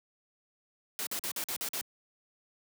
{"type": "noise bursts", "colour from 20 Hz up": "white", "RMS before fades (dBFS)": -35, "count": 7, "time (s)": [0.99, 1.811], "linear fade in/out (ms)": 0, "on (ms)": 77, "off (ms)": 47, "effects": ["high-pass 150 Hz 12 dB/octave"]}